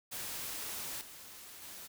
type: noise with level steps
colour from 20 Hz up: white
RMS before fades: -41 / -51 / -48 dBFS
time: 0.11-1.88 s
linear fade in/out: 20 ms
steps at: 1.01 / 1.62 s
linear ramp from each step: 2 ms
effects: none